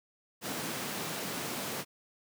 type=high-pass noise; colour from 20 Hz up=pink; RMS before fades=-37 dBFS; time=0.41-1.85 s; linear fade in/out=50 ms; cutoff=140 Hz; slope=24 dB/octave; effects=none